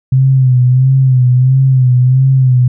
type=tone with vibrato; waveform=sine; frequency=129.2 Hz; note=C3; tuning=21 cents flat; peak=-5 dBFS; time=0.12-2.68 s; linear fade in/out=5 ms; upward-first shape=sine; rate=1.5 Hz; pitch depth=61 cents each way; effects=none

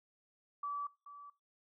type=tone with echo; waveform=sine; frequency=1152 Hz; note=D6; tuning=34 cents flat; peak=-36 dBFS; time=0.63-0.87 s; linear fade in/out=5 ms; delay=430 ms; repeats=1; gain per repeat=-13 dB; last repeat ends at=1.3 s; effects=noise-tail reverb RT60 0.3 s tail -23 dB re dry

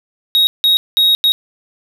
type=tone bursts at uneven times; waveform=triangle; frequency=3778 Hz; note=A#7; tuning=22 cents sharp; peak=-7 dBFS; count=4; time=0.35-0.47 / 0.64-0.77 / 0.97-1.15 / 1.24-1.32 s; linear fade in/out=0 ms; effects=none

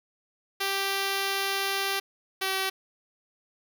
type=tone pair in turn; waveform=5% pulse; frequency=392 / 383.3 Hz; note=G4 / G4; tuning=0 / -39 cents; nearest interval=unison; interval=39 cents; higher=first; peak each=-15 dBFS; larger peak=neither; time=0.6-2 / 2.41-2.7 s; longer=first; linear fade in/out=10 ms; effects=none

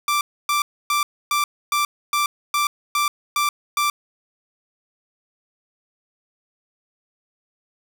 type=tone bursts; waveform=sawtooth; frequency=1174.7 Hz; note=D6; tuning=in tune; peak=-14 dBFS; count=10; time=0.08-3.9 s; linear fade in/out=2 ms; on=130 ms; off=280 ms; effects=none

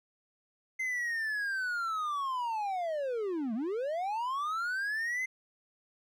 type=linear two-way sweep; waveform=triangle; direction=down then up; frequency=2080 to 208.9 to 2080 Hz; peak=-29 dBFS; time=0.79-5.26 s; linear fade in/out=10 ms; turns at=3.54 s; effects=none

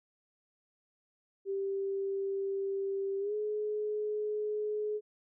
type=tone with pitch glide; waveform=sine; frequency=392 to 422.6 Hz; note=G4 to G#4; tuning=0 to +30 cents; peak=-31 dBFS; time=1.45-5.01 s; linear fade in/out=50 ms; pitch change=+130 cents; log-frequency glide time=3.19-3.34 s; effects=none

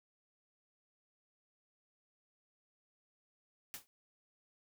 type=noise with exponential decay; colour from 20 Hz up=white; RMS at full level=-41 dBFS; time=3.74-3.87 s; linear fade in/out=0 ms; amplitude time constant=28 ms; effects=none

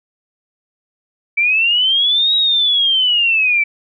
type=linear two-way sweep; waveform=sine; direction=up then down; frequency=2300 to 3841 to 2300 Hz; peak=-11 dBFS; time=1.37-3.64 s; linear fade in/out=10 ms; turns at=2.35 s; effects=none

